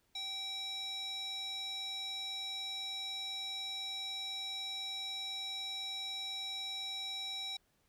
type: tone with band-pass filter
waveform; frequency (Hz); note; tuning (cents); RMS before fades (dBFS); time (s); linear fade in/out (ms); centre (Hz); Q
square; 774; G5; -22; -41; 0.15-7.57; 5; 4300; 8.6
effects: pink hiss -75 dBFS RMS until 7.88 s